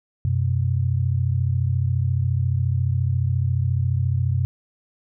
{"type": "tone pair together", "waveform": "sine", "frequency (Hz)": [92.4, 126.74], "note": ["F#2", "B2"], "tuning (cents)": [-2, 45], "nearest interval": "perfect fourth", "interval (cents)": 547, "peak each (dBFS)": -21, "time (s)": [0.25, 4.45], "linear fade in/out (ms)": 0, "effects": []}